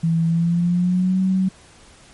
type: tone with pitch glide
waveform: sine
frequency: 164.81 to 188.23 Hz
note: E3 to F#3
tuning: 0 to +30 cents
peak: -15 dBFS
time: 0.03-1.49 s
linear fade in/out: 10 ms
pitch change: +230 cents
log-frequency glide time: 0.27-1.21 s
effects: pink hiss -48 dBFS RMS until 2.13 s + MP3 48 kbps